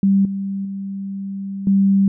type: tone with level steps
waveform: sine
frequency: 196 Hz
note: G3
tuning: in tune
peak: -11 / -21 / -24 / -11 dBFS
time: 0.03-2.08 s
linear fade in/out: 2 ms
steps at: 0.25 / 0.65 / 1.67 s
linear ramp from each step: 2 ms
effects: none